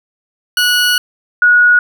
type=tone pair in turn; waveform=20% pulse / sine; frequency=1465 / 1455.7 Hz; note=F#6 / F#6; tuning=-18 / -29 cents; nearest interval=unison; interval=11 cents; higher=first; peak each=-5 dBFS; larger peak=neither; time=0.57-0.98 / 1.42-1.79 s; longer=first; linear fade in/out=2 ms; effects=none